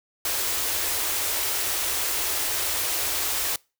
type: band-stop noise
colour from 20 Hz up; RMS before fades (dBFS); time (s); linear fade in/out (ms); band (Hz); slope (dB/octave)
white; -26; 0.25-3.56; 2; 110 to 290; 48
effects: noise-tail reverb RT60 0.3 s tail -25 dB re dry